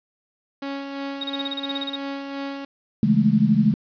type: tone with tremolo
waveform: sawtooth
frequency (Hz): 277.2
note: C#4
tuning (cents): 0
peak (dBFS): -23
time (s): 0.62-2.65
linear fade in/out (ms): 5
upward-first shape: sine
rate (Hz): 2.9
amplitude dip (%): 40
type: tone bursts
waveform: sine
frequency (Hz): 3759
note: A#7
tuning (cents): +14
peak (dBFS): -25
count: 13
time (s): 1.21-1.959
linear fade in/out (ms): 5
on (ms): 29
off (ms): 31
type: chord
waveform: sine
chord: A major seventh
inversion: first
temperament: equal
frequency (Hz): 138.59 / 164.81 / 207.7 / 220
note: C#3 / E3 / G#3 / A3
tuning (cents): 0 / 0 / 0 / 0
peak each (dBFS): -24 / -24 / -18 / -19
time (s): 3.03-3.74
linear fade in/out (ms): 2
effects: resampled to 11025 Hz + 8-bit